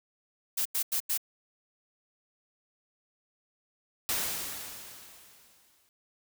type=noise bursts; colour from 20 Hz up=blue; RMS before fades=-29 dBFS; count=4; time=0.57-1.177 s; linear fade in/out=10 ms; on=85 ms; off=89 ms
type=noise with exponential decay; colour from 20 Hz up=white; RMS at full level=-29 dBFS; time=4.09-5.89 s; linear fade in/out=0 ms; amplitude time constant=390 ms
effects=none